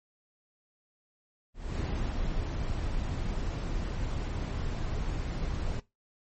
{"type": "noise with ADSR envelope", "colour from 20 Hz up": "brown", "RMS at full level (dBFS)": -30, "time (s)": [1.54, 5.8], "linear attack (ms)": 250, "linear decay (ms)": 570, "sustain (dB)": -2, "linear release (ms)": 6, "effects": ["noise-tail reverb RT60 0.2 s tail -19 dB re dry", "MP3 32 kbps"]}